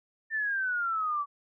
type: exponential sweep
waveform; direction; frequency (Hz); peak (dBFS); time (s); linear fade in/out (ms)
sine; down; 1800 to 1137; -27; 0.3-1.26; 50
effects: none